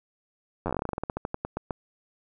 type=slowing click train; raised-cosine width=1 ms; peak=-15 dBFS; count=22; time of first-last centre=0.66-1.708 s; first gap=10 ms; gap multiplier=1.14; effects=none